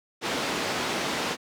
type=band-pass noise; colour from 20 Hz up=pink; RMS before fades=-29 dBFS; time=0.21-1.37 s; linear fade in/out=50 ms; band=240 to 5400 Hz; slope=12 dB/octave; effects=none